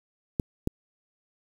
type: clicks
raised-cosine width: 3 ms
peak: -12 dBFS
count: 2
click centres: 0.398 / 0.674 s
effects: 7-bit